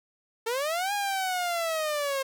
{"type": "linear two-way sweep", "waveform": "sawtooth", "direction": "up then down", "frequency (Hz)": [440, 824, 531], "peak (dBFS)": -23, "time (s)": [0.46, 2.23], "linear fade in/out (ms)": 10, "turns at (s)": 0.93, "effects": []}